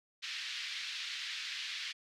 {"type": "band-pass noise", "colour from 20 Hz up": "white", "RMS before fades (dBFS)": -41, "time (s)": [0.22, 1.93], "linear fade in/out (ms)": 20, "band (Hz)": [1800, 4400], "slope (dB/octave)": 24, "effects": []}